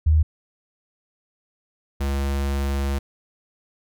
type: tone pair in turn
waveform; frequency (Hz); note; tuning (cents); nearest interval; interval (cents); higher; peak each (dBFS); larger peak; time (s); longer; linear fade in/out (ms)
sine / square; 77.78 / 69.29; D#2 / C#2; 0 / 0; major second; 200; first; -13 / -22; first; 0.06-0.23 / 2-2.99; second; 10
effects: none